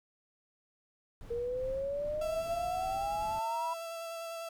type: noise with tremolo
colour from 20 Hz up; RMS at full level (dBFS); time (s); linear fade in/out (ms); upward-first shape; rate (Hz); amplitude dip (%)
brown; -46; 1.21-3.39; 0; sine; 2.5; 35
type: exponential sweep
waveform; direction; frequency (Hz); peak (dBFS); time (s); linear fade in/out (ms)
sine; up; 466.2 to 987.8; -32; 1.3-3.74; 10
type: tone with vibrato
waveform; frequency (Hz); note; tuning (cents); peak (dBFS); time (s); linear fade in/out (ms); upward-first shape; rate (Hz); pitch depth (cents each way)
35% pulse; 665; E5; +15; -37; 2.21-4.49; 5; square; 10; 11
effects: none